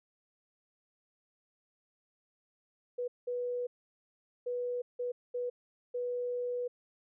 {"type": "tone bursts at uneven times", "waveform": "sine", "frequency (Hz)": 490.2, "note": "B4", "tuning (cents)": -13, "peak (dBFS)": -32, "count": 6, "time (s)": [[2.98, 3.08], [3.27, 3.67], [4.46, 4.82], [4.99, 5.12], [5.34, 5.5], [5.94, 6.68]], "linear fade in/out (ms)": 10, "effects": []}